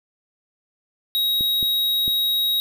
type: tone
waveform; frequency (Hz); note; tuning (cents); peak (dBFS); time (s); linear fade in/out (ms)
square; 3805; A#7; +35; -19; 1.15-2.6; 0
type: clicks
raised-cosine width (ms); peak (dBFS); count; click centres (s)
3; -20; 3; 1.409 / 1.628 / 2.079
effects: none

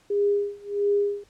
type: tone with tremolo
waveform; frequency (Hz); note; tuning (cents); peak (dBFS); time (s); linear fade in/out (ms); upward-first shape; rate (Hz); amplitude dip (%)
sine; 406.7; G#4; -36; -18; 0.1-1.24; 5; sine; 1.5; 95
effects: pink hiss -60 dBFS RMS until 1.29 s + low-pass 9000 Hz 12 dB/octave

